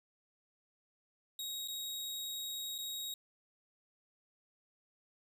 sawtooth tone with dropouts, 3786 Hz, A#7, 26 cents sharp, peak -36 dBFS, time 1.39-3.14 s, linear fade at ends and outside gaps 2 ms, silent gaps 1.676-1.683 / 2.781-2.786 s, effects none

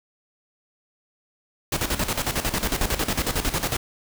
pink noise with tremolo, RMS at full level -23 dBFS, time 1.72-3.77 s, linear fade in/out 5 ms, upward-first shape square, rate 11 Hz, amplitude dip 70%, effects none

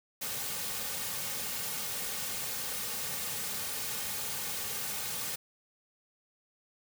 white noise with comb filter, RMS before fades -36 dBFS, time 0.21-5.36 s, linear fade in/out 10 ms, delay 3 ms, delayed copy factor -0.6, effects none

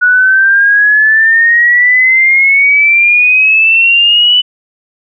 sine exponential sweep, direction up, 1462 to 2991 Hz, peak -4 dBFS, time 0.01-4.42 s, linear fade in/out 20 ms, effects none

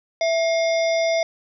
harmonic tone with a mistuned harmonic, 712 Hz, F5, 33 cents sharp, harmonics 1 / 3 / 5 / 7 / 8, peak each -18 / -27 / -34 / -34 / -36 dBFS, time 0.21-1.23 s, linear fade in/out 2 ms, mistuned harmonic 1, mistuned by -130 cents, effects none

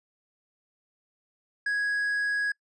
triangle tone, 1661.2 Hz, G#6, in tune, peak -23 dBFS, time 1.66-2.52 s, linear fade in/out 5 ms, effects noise-tail reverb RT60 0.1 s tail -26 dB re dry + resampled to 24000 Hz

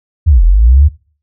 sine linear two-way sweep, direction down then up, 87.31 to 39.98 to 77.6 Hz, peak -3 dBFS, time 0.26-0.89 s, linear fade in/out 20 ms, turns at 0.44 s, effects noise-tail reverb RT60 0.4 s tail -19 dB re dry

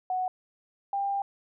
sine tone pair in turn, 740 / 795.9 Hz, F#5 / G5, 0 / +26 cents, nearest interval minor second, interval 126 cents, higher second, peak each -26 dBFS, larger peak neither, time 0.1-0.28 / 0.93-1.22 s, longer second, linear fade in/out 2 ms, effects none

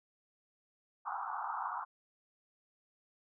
pink band-pass noise, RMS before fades -39 dBFS, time 1.05-1.85 s, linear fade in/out 20 ms, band 760 to 1400 Hz, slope 96 dB/octave, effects none

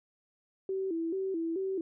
sine tone with vibrato, 355.4 Hz, F4, 30 cents sharp, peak -30 dBFS, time 0.69-1.81 s, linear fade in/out 2 ms, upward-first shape square, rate 2.3 Hz, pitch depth 130 cents each way, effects none

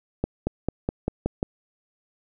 accelerating click train, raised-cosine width 2 ms, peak -10 dBFS, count 7, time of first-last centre 0.24-1.429 s, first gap 230 ms, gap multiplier 0.94, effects none

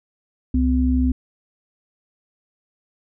sine tone pair together, 67.36 / 254.3 Hz, C#2 / C4, -49 / -49 cents, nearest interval octave + major seventh, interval 2300 cents, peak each -18 dBFS, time 0.54-1.12 s, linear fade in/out 5 ms, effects none

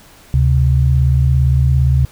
sine tone pair together, 73.31 / 130.81 Hz, D2 / C3, -3 / 0 cents, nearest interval minor seventh, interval 1003 cents, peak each -12 dBFS, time 0.34-2.05 s, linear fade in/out 0 ms, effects pink hiss -44 dBFS RMS until 2.11 s

